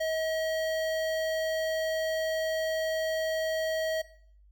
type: tone with notch filter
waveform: square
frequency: 638 Hz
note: D#5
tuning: 43 cents sharp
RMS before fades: -30 dBFS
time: 0-4.02 s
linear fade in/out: 10 ms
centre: 10000 Hz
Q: 1.1
effects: noise-tail reverb RT60 0.6 s tail -18 dB re dry + added 50 Hz sine -55 dBFS peak until 4.51 s